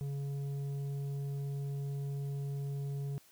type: tone with tanh clipping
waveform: sine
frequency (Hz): 140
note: C#3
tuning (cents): +18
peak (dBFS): -36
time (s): 0.01-3.18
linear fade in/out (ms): 0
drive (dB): 7
effects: white hiss -63 dBFS RMS until 3.31 s